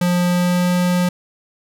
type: tone with pitch glide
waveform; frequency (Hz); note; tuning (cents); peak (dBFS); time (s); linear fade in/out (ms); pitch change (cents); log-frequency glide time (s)
square; 177.2 to 178.64; F3 to F3; +25 to +39; -15; 0.01-1.09; 5; +14; 0.26-0.72
effects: none